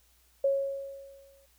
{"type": "tone with exponential decay", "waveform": "sine", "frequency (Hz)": 550, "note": "C#5", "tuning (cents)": -14, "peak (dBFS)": -21, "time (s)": [0.44, 1.46], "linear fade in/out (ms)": 5, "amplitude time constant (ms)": 220, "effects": ["added 60 Hz sine -66 dBFS peak until 1.58 s", "white hiss -66 dBFS RMS until 1.58 s"]}